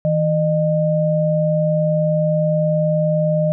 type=tone pair together; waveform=sine; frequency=160.6 / 609.9 Hz; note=E3 / D#5; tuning=-45 / -35 cents; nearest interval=octave + major seventh; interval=2310 cents; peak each=-17 dBFS; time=0.05-3.52 s; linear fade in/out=0 ms; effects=none